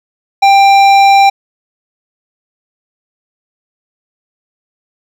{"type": "tone with hard clipping", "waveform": "triangle", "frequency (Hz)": 790, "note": "G5", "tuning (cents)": 13, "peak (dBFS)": -5, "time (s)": [0.42, 1.3], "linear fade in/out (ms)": 10, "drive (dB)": 16, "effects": []}